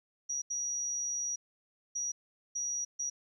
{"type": "tone bursts at uneven times", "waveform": "sine", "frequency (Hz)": 5780, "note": "F#8", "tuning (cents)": -41, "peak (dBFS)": -32, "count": 5, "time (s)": [[0.29, 0.42], [0.5, 1.36], [1.95, 2.12], [2.55, 2.85], [2.99, 3.1]], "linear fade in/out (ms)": 10, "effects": ["12-bit"]}